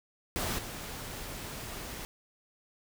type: noise with level steps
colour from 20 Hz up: pink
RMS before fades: -33 / -41 dBFS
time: 0.36-2.05 s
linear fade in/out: 0 ms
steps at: 0.58 s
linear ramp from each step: 10 ms
effects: none